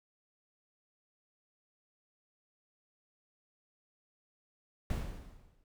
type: noise with exponential decay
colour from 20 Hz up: brown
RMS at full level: -31 dBFS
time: 4.9-5.64 s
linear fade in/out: 2 ms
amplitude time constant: 160 ms
effects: none